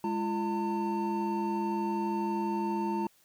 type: tone cluster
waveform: triangle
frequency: 207.6 / 340.2 / 903 Hz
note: G#3 / F4 / A5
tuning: 0 / -45 / +45 cents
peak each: -31 dBFS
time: 0.04-3.07 s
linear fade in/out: 2 ms
effects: white hiss -65 dBFS RMS until 3.24 s